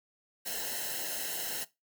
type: noise with comb filter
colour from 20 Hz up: white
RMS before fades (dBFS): -36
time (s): 0.45-1.65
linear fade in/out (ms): 20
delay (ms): 0.85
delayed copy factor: -0.85
effects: noise-tail reverb RT60 0.2 s tail -18 dB re dry